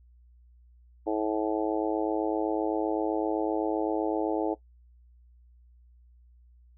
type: harmonic tone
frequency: 107.8 Hz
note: A2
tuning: 35 cents flat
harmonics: 3 / 4 / 5 / 6 / 7 / 8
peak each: -29 / -31 / -33 / -35 / -36 / -37 dBFS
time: 1.06-4.55 s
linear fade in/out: 20 ms
effects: noise-tail reverb RT60 0.1 s tail -18 dB re dry + added 60 Hz sine -54 dBFS peak until 6.77 s